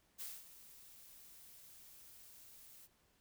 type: noise with ADSR envelope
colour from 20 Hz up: blue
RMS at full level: -45 dBFS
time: 0.18-2.88 s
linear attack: 29 ms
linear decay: 220 ms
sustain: -14 dB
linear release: 35 ms
effects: pink hiss -74 dBFS RMS until 3.2 s